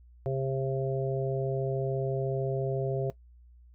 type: harmonic tone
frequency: 133.9 Hz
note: C3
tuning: 40 cents sharp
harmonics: 1 / 3 / 4 / 5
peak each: -30 / -33 / -35 / -37 dBFS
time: 0.26-3.1 s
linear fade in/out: 0 ms
effects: noise-tail reverb RT60 0.1 s tail -18 dB re dry + added 60 Hz sine -52 dBFS peak until 3.74 s